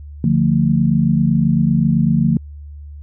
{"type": "chord", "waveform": "sine", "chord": "D minor", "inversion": "none", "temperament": "equal with one note detuned", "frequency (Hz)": [146.83, 174.61, 224.9], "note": ["D3", "F3", "A3"], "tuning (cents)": [0, 0, 38], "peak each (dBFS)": -16, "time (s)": [0.24, 2.37], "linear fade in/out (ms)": 2, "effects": ["added 73 Hz sine -31 dBFS peak until 3.02 s"]}